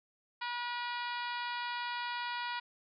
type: harmonic tone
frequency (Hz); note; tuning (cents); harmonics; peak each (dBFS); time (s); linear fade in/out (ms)
482.6; B4; -40; 2 / 3 / 4 / 5 / 6 / 7 / 8 / 9 / 10; -38 / -42 / -44 / -46 / -48 / -49 / -50 / -51 / -52; 0.41-2.6; 10
effects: none